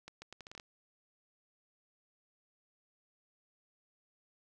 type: accelerating click train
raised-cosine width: 0.2 ms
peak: -30 dBFS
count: 9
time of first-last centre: 0.08-0.598 s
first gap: 140 ms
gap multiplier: 0.76
effects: none